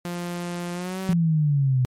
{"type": "tone with pitch glide", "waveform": "sawtooth", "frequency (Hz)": [174.7, 189.41], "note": ["F3", "F#3"], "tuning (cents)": [1, 41], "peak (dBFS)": -24, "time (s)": [0.05, 1.13], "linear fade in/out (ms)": 0, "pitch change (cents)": 140, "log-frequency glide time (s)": [0.73, 1]}
{"type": "exponential sweep", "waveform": "sine", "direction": "down", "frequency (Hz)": [176, 124.7], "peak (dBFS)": -17, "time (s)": [1.09, 1.85], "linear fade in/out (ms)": 0}
{"effects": ["MP3 64 kbps"]}